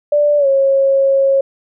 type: tone with pitch glide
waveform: sine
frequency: 587.3 to 544.8 Hz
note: D5 to C#5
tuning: 0 to -30 cents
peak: -9 dBFS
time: 0.12-1.41 s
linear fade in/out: 5 ms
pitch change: -130 cents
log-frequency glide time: 0.38-0.47 s
effects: none